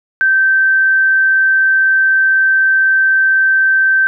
sine tone, 1554 Hz, G6, 16 cents flat, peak -8 dBFS, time 0.21-4.07 s, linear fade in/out 0 ms, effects none

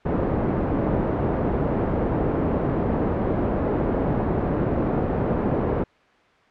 white low-pass noise, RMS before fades -23 dBFS, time 0.05-5.84 s, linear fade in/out 10 ms, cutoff 450 Hz, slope 12 dB/octave, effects white hiss -56 dBFS RMS until 6.5 s + low-pass 2000 Hz 12 dB/octave

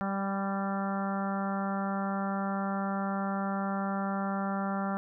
harmonic tone with a mistuned harmonic, 196 Hz, G3, in tune, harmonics 1 / 2 / 3 / 4 / 5 / 6 / 7 / 8 / 9, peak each -31 / -45 / -39 / -37 / -43 / -41 / -39 / -50 / -48 dBFS, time 0.01-4.97 s, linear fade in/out 0 ms, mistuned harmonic 5, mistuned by +20 cents, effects none

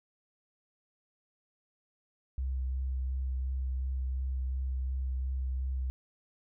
sine tone with vibrato, 65 Hz, C2, 11 cents flat, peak -30 dBFS, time 2.38-5.9 s, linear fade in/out 0 ms, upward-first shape sine, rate 2.8 Hz, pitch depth 15 cents each way, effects none

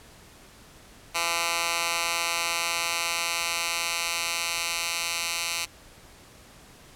10% pulse tone with high-pass filter sweep, 169.1 Hz, E3, 44 cents sharp, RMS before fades -28 dBFS, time 1.14-5.66 s, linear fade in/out 20 ms, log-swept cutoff 1400 to 2600 Hz, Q 0.73, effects pink hiss -51 dBFS RMS until 6.95 s + low-pass 12000 Hz 12 dB/octave

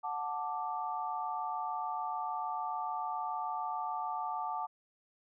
sine chord, D major, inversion first, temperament just, 734.2 / 881 / 1174.7 Hz, F#5 / A5 / D6, -14 / +2 / 0 cents, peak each -39 / -37 / -39 dBFS, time 0.03-4.67 s, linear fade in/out 20 ms, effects none

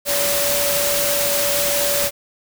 sine tone in noise, 573 Hz, D5, 43 cents flat, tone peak -22 dBFS, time 0.05-2.11 s, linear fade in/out 50 ms, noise white, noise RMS -20 dBFS, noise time 0.05-2.11 s, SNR -5 dB, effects none

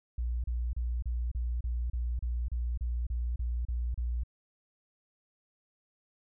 sine tone bursts, 59.7 Hz, A#1, 42 cents sharp, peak -29 dBFS, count 14, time 0.18-4.236 s, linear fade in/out 5 ms, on 260 ms, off 32 ms, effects none

